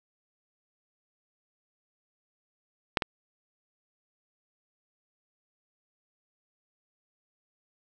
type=clicks; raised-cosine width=0.3 ms; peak=-6 / -12 dBFS; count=2; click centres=2.972 / 3.022 s; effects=none